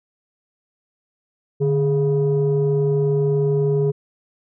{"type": "tone pair together", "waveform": "sine", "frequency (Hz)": [147.2, 414.3], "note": ["D3", "G#4"], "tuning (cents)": [4, -4], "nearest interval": "octave + tritone", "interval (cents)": 1792, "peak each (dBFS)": -17, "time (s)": [1.6, 3.92], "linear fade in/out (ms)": 20, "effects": ["tanh soft clip ceiling -11 dBFS"]}